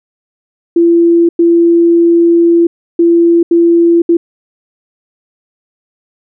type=tone bursts at uneven times; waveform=sine; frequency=339.1 Hz; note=E4; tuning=49 cents sharp; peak=-4 dBFS; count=5; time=0.76-1.29 / 1.39-2.67 / 2.99-3.43 / 3.51-4.02 / 4.09-4.17 s; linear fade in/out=5 ms; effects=none